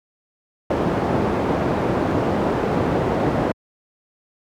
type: low-pass noise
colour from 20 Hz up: white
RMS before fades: -20 dBFS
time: 0.7-3.52 s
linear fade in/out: 5 ms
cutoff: 560 Hz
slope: 12 dB/octave
effects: high-pass 80 Hz 12 dB/octave